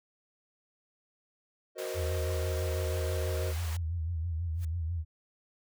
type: chord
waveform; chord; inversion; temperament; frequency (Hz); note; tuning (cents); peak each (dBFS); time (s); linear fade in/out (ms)
triangle; C half-diminished seventh; second; equal; 370 / 466.2 / 523.3 / 622.3; Gb4 / Bb4 / C5 / Eb5; 0 / 0 / 0 / 0; -38; 1.75-3.54; 50
type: high-pass noise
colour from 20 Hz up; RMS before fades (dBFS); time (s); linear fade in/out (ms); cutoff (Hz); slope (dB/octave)
pink; -44; 1.78-3.77; 5; 650; 12
type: tone with vibrato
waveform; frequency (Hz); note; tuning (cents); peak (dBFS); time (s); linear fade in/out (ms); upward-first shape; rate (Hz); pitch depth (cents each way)
sine; 83.1; E2; +15; -30; 1.94-5.05; 50; sine; 6.1; 93
type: noise with exponential growth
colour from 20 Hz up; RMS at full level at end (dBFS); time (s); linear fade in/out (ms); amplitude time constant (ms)
white; -47; 4.53-4.65; 5; 25
effects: none